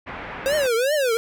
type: low-pass noise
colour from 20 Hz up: white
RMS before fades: -34 dBFS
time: 0.06-0.68 s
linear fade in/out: 20 ms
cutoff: 2100 Hz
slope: 24 dB/octave
type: tone with vibrato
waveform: square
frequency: 525 Hz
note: C5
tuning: 6 cents sharp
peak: -19 dBFS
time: 0.46-1.17 s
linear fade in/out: 0 ms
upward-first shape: triangle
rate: 2.6 Hz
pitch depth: 300 cents each way
effects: none